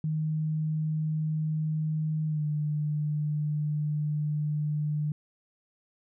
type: tone with pitch glide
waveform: sine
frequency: 155.56 to 150 Hz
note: D#3 to D3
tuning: 0 to +37 cents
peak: -26 dBFS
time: 0.04-5.12 s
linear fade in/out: 2 ms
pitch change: -63 cents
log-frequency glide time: 2.27-2.44 s
effects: none